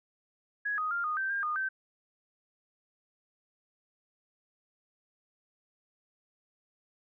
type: tone with pitch steps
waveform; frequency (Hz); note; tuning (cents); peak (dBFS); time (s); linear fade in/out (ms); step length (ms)
sine; 1669 / 1248 / 1396 / 1233 / 1557 / 1605 / 1223 / 1549; G#6 / D#6 / F6 / D#6 / G6 / G6 / D#6 / G6; +8 / +5 / -1 / -16 / -12 / +40 / -30 / -21; -29; 0.65-1.69; 10; 130
effects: none